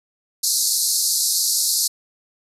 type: band-pass noise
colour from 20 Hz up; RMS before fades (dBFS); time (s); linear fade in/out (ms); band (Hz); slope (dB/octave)
pink; -20; 0.43-1.88; 10; 4100 to 13000; 96
effects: none